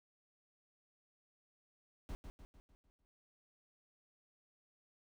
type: noise with echo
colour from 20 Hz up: brown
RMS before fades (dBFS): -43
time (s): 2.09-2.15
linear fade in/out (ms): 0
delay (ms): 150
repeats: 6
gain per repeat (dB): -6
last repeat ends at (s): 3.05
effects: none